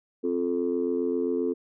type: chord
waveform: sine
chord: F major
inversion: second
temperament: equal with one note detuned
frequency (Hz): 261.6 / 349.2 / 436.7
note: C4 / F4 / A4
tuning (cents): 0 / 0 / -13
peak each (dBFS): -28 / -28 / -27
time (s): 0.23-1.54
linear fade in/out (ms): 20
effects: tanh soft clip ceiling -16 dBFS